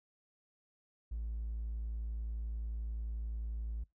triangle tone, 55.7 Hz, A1, 22 cents sharp, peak -33 dBFS, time 1.11-3.84 s, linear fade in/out 10 ms, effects noise-tail reverb RT60 0.2 s tail -26 dB re dry + tanh soft clip ceiling -32 dBFS

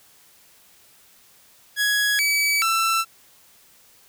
sawtooth tone with pitch steps, 1670 / 2288 / 1336 Hz, G#6 / D7 / E6, +9 / -46 / +23 cents, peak -15 dBFS, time 1.76-3.05 s, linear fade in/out 50 ms, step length 430 ms, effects white hiss -54 dBFS RMS until 4.08 s

